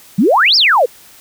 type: exponential two-way sweep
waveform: sine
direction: up then down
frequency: 172.9 to 5600 to 441.2 Hz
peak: -7 dBFS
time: 0.18-0.86 s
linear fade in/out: 10 ms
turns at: 0.56 s
effects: white hiss -42 dBFS RMS until 1.2 s